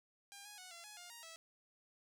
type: tone with pitch steps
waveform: 5% pulse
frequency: 802 / 831 / 736 / 683 / 840 / 707 / 938 / 654 Hz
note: G5 / G#5 / F#5 / F5 / G#5 / F5 / A#5 / E5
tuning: +39 / +1 / -9 / -39 / +19 / +21 / +11 / -14 cents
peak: -40 dBFS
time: 0.32-1.36 s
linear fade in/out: 0 ms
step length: 130 ms
effects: none